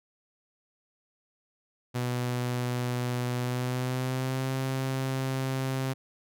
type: tone with pitch glide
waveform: sawtooth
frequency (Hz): 123.47 to 132.33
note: B2 to C3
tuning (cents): 0 to +20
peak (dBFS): -24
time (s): 1.94-5.94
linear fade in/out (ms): 20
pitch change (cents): +120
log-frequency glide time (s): 3.37-4.52
effects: none